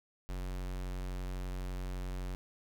square tone, 45.91 Hz, F#1, 13 cents flat, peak -37 dBFS, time 0.29-2.35 s, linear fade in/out 0 ms, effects none

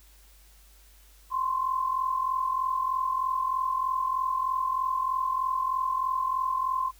sine tone pair together, 1037 / 1080.2 Hz, C6 / C#6, -16 / -45 cents, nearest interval minor second, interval 71 cents, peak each -26 / -31 dBFS, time 1.3-6.92 s, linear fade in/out 50 ms, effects added 50 Hz sine -54 dBFS peak until 6.99 s + white hiss -59 dBFS RMS until 6.99 s

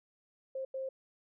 sine tone bursts at uneven times, 530 Hz, C5, 22 cents sharp, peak -35 dBFS, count 2, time 0.55-0.65 / 0.74-0.89 s, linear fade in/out 5 ms, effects none

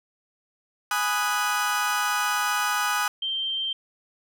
35% pulse chord, G# minor seventh, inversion none, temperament equal, 830.6 / 987.8 / 1244.5 / 1480 Hz, G#5 / B5 / D#6 / F#6, 0 / 0 / 0 / 0 cents, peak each -28 / -30 / -25 / -26 dBFS, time 0.91-3.08 s, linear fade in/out 2 ms
sine tone, 3143 Hz, G7, 4 cents sharp, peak -25 dBFS, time 3.22-3.73 s, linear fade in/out 5 ms
effects none

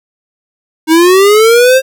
square linear sweep, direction up, 311.1 to 535 Hz, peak -4 dBFS, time 0.87-1.82 s, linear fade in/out 50 ms, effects none

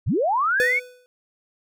sine linear sweep, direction up, 55.7 to 2288 Hz, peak -18 dBFS, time 0.06-0.8 s, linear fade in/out 20 ms
square tone with exponential decay, 497.3 Hz, B4, 12 cents sharp, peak -19 dBFS, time 0.6-1.06 s, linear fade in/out 0 ms, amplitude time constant 100 ms
effects none

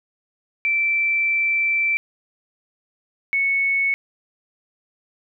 sine tone pair in turn, 2335 / 2210 Hz, D7 / C#7, -11 / -6 cents, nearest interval minor second, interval 95 cents, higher first, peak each -17 dBFS, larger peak neither, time 0.65-1.97 / 3.33-3.94 s, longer first, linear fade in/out 0 ms, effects none

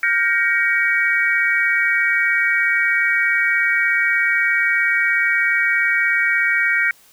sine chord, G half-diminished seventh, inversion third, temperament just, 1411.2 / 1568 / 1881.6 / 2258 Hz, F6 / G6 / Bb6 / Db7, +18 / 0 / +16 / +31 cents, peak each -23 / -21 / -19 / -19 dBFS, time 0.03-6.91 s, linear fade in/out 2 ms, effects white hiss -51 dBFS RMS until 7.12 s

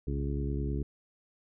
harmonic tone with a mistuned harmonic, 69.6 Hz, C#2, 8 cents sharp, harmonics 1 / 2 / 3 / 4 / 5 / 6, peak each -32 / -35 / -41 / -39 / -41 / -42 dBFS, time 0.07-0.83 s, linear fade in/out 5 ms, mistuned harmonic 1, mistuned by -110 cents, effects none

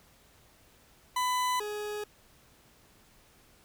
40% pulse tone pair in turn, 1000 / 418.5 Hz, B5 / G#4, +21 / +13 cents, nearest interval octave + minor third, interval 1508 cents, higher first, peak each -26 / -33 dBFS, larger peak first, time 1.16-1.6 / 1.6-2.04 s, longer neither, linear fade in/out 5 ms, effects pink hiss -61 dBFS RMS until 3.64 s

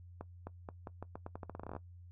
accelerating click train, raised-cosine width 1 ms, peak -29 dBFS, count 19, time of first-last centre 0.21-1.765 s, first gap 260 ms, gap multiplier 0.84, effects noise-tail reverb RT60 0.1 s tail -19 dB re dry + added 88 Hz sine -51 dBFS peak until 2.11 s

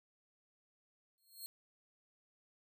10% pulse tone with exponential growth, 4247 Hz, C8, 25 cents sharp, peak -35 dBFS, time 1.18-1.46 s, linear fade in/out 0 ms, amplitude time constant 60 ms, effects none

